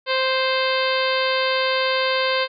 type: harmonic tone with a mistuned harmonic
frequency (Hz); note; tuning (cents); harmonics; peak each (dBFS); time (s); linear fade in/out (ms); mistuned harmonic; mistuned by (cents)
523.3; C5; 0; 1 / 2 / 3 / 4 / 5 / 6 / 7 / 8 / 9; -22 / -25 / -27 / -28 / -29 / -30 / -30 / -31 / -32; 0.06-2.48; 50; 6; -22
effects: none